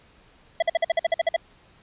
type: tone bursts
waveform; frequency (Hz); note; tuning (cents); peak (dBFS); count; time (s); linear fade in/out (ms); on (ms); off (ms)
square; 663; E5; +10; -18; 11; 0.6-1.364; 5; 24; 50
effects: pink hiss -56 dBFS RMS until 1.82 s + resampled to 8000 Hz